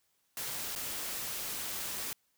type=noise with dropouts; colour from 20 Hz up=white; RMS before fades=-38 dBFS; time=0.37-2.13 s; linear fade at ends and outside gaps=1 ms; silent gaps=0.752-0.76 s; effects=white hiss -75 dBFS RMS until 2.37 s